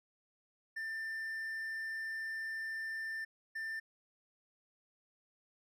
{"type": "tone bursts at uneven times", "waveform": "triangle", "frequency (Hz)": 1787, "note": "A6", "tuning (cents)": 26, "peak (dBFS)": -36, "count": 2, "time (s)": [[0.76, 3.25], [3.55, 3.8]], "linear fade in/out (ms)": 10, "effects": []}